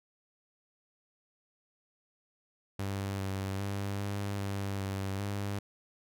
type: tone with pitch steps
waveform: sawtooth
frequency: 98.3 / 96.7 / 99.8 / 100.7 / 99.1 / 97.2 / 100.7 Hz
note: G2 / G2 / G2 / G2 / G2 / G2 / G2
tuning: +5 / -23 / +32 / +47 / +19 / -14 / +47 cents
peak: -29 dBFS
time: 2.79-5.59 s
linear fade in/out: 5 ms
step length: 400 ms
effects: none